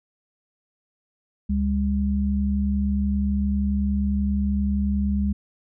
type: tone pair together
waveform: sine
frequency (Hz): 71.35 / 201.8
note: D2 / G#3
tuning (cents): -49 / -49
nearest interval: octave + tritone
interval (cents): 1800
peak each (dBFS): -23 / -22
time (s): 1.49-5.33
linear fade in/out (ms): 10
effects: none